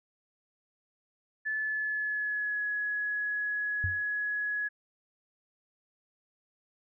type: tone with pitch glide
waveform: sine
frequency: 1735 to 1682.7 Hz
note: A6 to G#6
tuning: -25 to +22 cents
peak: -29 dBFS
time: 1.45-4.69 s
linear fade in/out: 20 ms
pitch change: -53 cents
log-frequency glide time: 1.56-2.63 s
type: tone with exponential decay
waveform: sine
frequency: 93.4 Hz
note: F#2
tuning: 17 cents sharp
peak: -25 dBFS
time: 3.84-4.03 s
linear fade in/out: 0 ms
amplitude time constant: 41 ms
effects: none